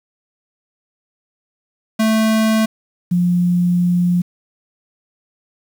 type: tone pair in turn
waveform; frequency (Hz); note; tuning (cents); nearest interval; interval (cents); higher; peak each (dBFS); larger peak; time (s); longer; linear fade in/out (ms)
square / sine; 220 / 176.65; A3 / F3; 0 / +20; major third; 380; first; -13 / -12; second; 1.99-2.66 / 3.11-4.22; second; 10
effects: 7-bit